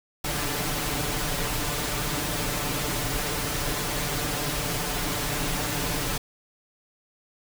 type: noise with comb filter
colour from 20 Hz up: pink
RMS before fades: -28 dBFS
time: 0.24-6.18 s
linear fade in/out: 5 ms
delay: 6.8 ms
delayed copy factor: +0.7
effects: none